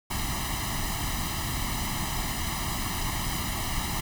pink noise with comb filter, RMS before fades -30 dBFS, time 0.1-4.01 s, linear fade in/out 10 ms, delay 1 ms, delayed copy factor +0.85, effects none

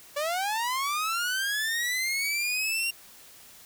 sawtooth linear sweep, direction up, 565 to 2783 Hz, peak -23 dBFS, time 0.16-2.91 s, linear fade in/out 10 ms, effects white hiss -51 dBFS RMS until 3.65 s

